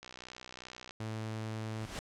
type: click train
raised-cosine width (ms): 0.2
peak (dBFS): -29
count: 56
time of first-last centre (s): 0.03-0.909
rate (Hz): 62.6
type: tone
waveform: sawtooth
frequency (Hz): 110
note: A2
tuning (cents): 0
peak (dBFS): -33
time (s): 1-1.86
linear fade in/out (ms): 5
type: noise with exponential growth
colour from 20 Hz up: pink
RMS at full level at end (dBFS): -37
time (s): 1.58-1.99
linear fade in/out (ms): 0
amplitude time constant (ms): 88
effects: low-pass 8000 Hz 12 dB/octave